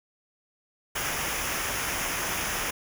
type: noise with comb filter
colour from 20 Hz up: pink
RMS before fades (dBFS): -30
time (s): 0.95-2.71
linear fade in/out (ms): 10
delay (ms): 0.24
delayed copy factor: -0.65
effects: none